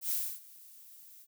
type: noise with ADSR envelope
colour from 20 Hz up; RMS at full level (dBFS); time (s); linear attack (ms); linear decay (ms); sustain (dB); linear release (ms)
violet; -31; 0.01-1.27; 96; 290; -23; 53
effects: none